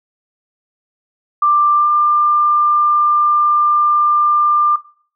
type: tone with pitch glide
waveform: sine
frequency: 1183 to 1194 Hz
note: D6 to D6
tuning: +12 to +28 cents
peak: -9 dBFS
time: 1.42-4.76 s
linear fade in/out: 5 ms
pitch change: +16 cents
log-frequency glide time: 1.75-1.89 s
effects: noise-tail reverb RT60 0.5 s tail -20 dB re dry